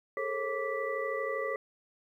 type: tone cluster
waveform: sine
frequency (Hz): 418.5 / 451.1 / 541 / 1164 / 1971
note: G#4 / A4 / C#5 / D6 / B6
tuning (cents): +13 / +43 / -42 / -16 / -4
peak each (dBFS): -39 / -37 / -35 / -38 / -38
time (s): 0.17-1.56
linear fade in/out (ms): 2
effects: 11-bit